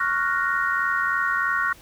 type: chord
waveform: sine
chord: Gb major seventh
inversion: second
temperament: equal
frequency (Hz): 1108.7 / 1396.9 / 1480 / 1864.7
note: Db6 / F6 / Gb6 / Bb6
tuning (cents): 0 / 0 / 0 / 0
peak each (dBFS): -26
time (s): 0-1.73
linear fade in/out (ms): 5
effects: pink hiss -49 dBFS RMS until 1.81 s